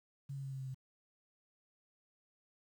sine tone with pitch steps, 138.59 / 137 / 135.42 / 133.87 / 132.33 / 130.81 Hz, C#3 / C#3 / C#3 / C3 / C3 / C3, 0 / -20 / -40 / +40 / +20 / 0 cents, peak -40 dBFS, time 0.29-0.746 s, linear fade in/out 10 ms, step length 76 ms, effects 11-bit

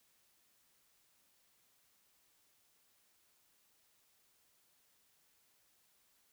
silence, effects white hiss -73 dBFS RMS until 6.32 s

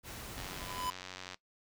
pink noise, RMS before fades -45 dBFS, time 0.03-0.91 s, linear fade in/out 50 ms
click train, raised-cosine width 0.2 ms, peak -26 dBFS, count 90, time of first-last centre 0.38-1.344 s, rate 92.3 Hz
square tone with exponential growth, 1004 Hz, B5, 28 cents sharp, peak -33 dBFS, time 0.39-0.9 s, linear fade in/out 1 ms, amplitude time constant 110 ms
effects noise-tail reverb RT60 0.1 s tail -19 dB re dry

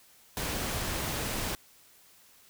pink noise, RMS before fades -33 dBFS, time 0.37-1.55 s, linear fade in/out 0 ms, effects white hiss -59 dBFS RMS until 2.49 s

